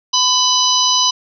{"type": "harmonic tone with a mistuned harmonic", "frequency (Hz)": 996, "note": "B5", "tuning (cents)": 14, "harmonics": [1, 3, 4, 5, 6], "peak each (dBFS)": [-18, -18, -18, -18, -18], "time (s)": [0.13, 1.11], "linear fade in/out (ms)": 10, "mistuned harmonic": 1, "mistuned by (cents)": 18, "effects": []}